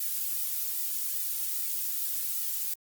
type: noise with flanger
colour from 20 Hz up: violet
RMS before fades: -31 dBFS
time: 0-2.74 s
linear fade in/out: 5 ms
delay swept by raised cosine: 1.8 to 2.58 ms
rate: 2.5 Hz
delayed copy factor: -0.85
effects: Opus 48 kbps